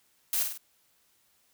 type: noise with echo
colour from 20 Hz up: blue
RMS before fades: -28 dBFS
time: 0.33-0.43 s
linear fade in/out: 2 ms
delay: 49 ms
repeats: 3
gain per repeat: -5 dB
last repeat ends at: 0.577 s
effects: white hiss -68 dBFS RMS until 1.53 s